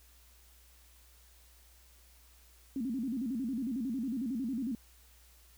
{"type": "tone with vibrato", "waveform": "sine", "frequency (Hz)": 246.9, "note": "B3", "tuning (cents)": 0, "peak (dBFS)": -32, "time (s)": [2.76, 4.75], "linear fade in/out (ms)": 2, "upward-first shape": "square", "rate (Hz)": 11, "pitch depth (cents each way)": 160, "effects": ["added 60 Hz sine -60 dBFS peak until 5.57 s", "white hiss -63 dBFS RMS until 5.57 s"]}